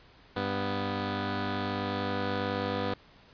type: tone pair together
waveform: 10% pulse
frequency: 98.69 / 246.9 Hz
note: G2 / B3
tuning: +12 / 0 cents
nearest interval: octave + major third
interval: 1588 cents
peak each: -24 dBFS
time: 0.36-2.94 s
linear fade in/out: 5 ms
effects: pink hiss -57 dBFS RMS until 3.33 s + resampled to 11025 Hz